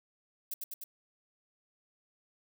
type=noise with echo; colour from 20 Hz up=violet; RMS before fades=-37 dBFS; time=0.51-0.54 s; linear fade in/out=5 ms; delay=100 ms; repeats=3; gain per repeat=-2 dB; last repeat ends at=0.84 s; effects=none